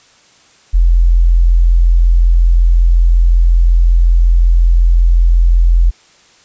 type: tone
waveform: sine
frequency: 42.72 Hz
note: F1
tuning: 37 cents flat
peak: -5 dBFS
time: 0.73-5.91 s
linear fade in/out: 20 ms
effects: white hiss -47 dBFS RMS until 6.44 s + resampled to 16000 Hz